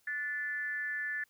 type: tone with frequency modulation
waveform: sine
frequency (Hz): 1748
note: A6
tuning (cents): -12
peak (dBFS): -33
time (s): 0.07-1.24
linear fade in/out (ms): 5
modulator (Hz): 286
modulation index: 0.51
effects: white hiss -71 dBFS RMS until 1.29 s